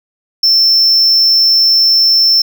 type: tone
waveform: triangle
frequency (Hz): 5350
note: E8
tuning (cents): +25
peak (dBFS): -5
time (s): 0.43-2.42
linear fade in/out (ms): 5
effects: none